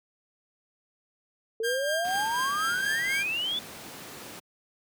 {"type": "exponential sweep", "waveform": "sine", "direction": "up", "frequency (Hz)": [440, 3520], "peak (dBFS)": -27, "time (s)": [1.6, 3.59], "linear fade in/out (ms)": 2}
{"type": "tone with tremolo", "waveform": "sawtooth", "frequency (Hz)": 1601, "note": "G6", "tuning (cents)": 36, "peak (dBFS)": -24, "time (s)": [1.63, 3.24], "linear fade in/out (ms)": 20, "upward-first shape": "sine", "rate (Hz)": 4.1, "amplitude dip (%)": 45}
{"type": "noise", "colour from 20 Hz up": "pink", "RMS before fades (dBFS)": -42, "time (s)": [2.04, 4.4], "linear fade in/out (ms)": 10}
{"effects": ["high-pass 150 Hz 12 dB/octave"]}